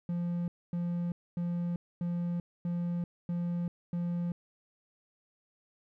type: tone bursts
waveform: triangle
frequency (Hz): 173.5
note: F3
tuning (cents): -11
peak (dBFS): -28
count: 7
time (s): 0.09-4.32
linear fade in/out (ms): 2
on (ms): 390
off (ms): 250
effects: none